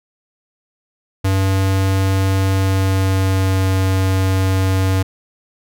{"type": "tone with pitch glide", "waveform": "square", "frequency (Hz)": [96.1, 94.94], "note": ["G2", "F#2"], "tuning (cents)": [-34, 45], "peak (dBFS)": -14, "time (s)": [1.24, 5.03], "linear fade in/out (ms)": 10, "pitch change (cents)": -21, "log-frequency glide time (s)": [2.49, 3.7], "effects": []}